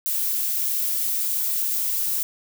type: noise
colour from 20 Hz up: violet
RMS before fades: -24 dBFS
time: 0.06-2.23 s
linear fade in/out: 0 ms
effects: none